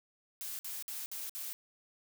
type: noise bursts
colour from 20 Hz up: blue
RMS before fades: -41 dBFS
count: 5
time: 0.41-1.53 s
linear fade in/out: 0 ms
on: 180 ms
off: 55 ms
effects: none